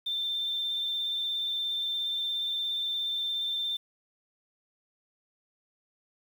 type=tone with vibrato; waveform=triangle; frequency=3570 Hz; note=A7; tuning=24 cents sharp; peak=-25 dBFS; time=0.06-3.77 s; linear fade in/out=10 ms; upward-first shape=sine; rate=17 Hz; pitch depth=16 cents each way; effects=tanh soft clip ceiling -27 dBFS + 9-bit